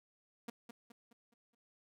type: tone with echo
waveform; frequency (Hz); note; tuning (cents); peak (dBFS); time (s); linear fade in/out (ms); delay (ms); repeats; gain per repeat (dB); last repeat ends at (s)
sawtooth; 234.7; A#3; +12; -37; 0.48-0.5; 5; 210; 5; -7; 1.55
effects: none